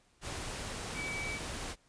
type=tone in noise; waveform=sine; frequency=2293 Hz; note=D7; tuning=42 cents flat; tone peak=-37 dBFS; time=0.94-1.4 s; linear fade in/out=50 ms; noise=pink; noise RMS=-40 dBFS; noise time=0.21-1.76 s; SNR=0 dB; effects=pink hiss -68 dBFS RMS until 1.88 s + resampled to 22050 Hz